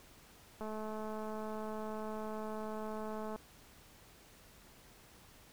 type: click train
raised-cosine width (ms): 1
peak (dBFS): -30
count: 595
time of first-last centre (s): 0.61-3.36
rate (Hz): 216
effects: pink hiss -60 dBFS RMS until 5.52 s